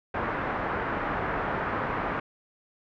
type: low-pass noise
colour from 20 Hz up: white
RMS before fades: -30 dBFS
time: 0.14-2.2 s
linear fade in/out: 5 ms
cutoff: 1600 Hz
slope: 24 dB/octave
effects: none